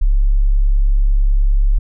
sine tone, 34.65 Hz, C#1, in tune, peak -9 dBFS, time 0.01-1.79 s, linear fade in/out 10 ms, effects none

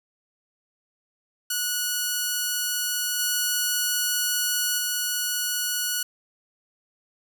5% pulse tone with level steps, 1465 Hz, F#6, 18 cents flat, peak -13 / -11 / -13 dBFS, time 1.5-6.03 s, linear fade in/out 5 ms, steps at 3.19 / 4.78 s, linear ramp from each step 5 ms, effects none

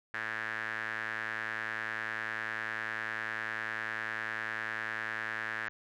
sawtooth tone with band-pass filter, 110 Hz, A2, in tune, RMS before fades -37 dBFS, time 0.14-5.69 s, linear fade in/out 0 ms, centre 1700 Hz, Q 6.2, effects none

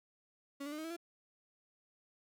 35% pulse tone with pitch steps, 280 / 291.2 / 302.9 / 315 / 327.6 / 340.8 Hz, C#4 / D4 / D#4 / D#4 / E4 / F4, +18 / -15 / -46 / +21 / -11 / -42 cents, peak -39 dBFS, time 0.6-0.966 s, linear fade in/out 10 ms, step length 61 ms, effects none

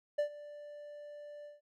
triangle tone with ADSR envelope, 588 Hz, D5, 2 cents sharp, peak -25 dBFS, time 0.18-1.61 s, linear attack 11 ms, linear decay 95 ms, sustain -19 dB, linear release 160 ms, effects none

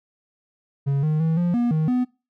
triangle tone with pitch steps, 139.1 / 154.2 / 161.5 / 174.7 / 239.6 / 156.9 / 249.9 Hz, C#3 / D#3 / E3 / F3 / A#3 / D#3 / B3, +6 / -15 / -35 / +1 / +48 / +15 / +21 cents, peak -16 dBFS, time 0.86-2.05 s, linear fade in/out 20 ms, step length 170 ms, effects noise-tail reverb RT60 0.3 s tail -23 dB re dry

